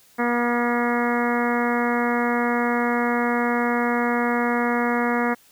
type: harmonic tone with a mistuned harmonic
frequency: 240 Hz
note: B3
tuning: 49 cents flat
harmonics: 1 / 2 / 3 / 4 / 5 / 6 / 7 / 8 / 9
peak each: -23 / -26 / -28 / -29 / -30 / -31 / -31 / -32 / -33 dBFS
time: 0.18-5.35 s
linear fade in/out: 20 ms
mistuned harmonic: 6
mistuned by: -23 cents
effects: white hiss -55 dBFS RMS until 5.51 s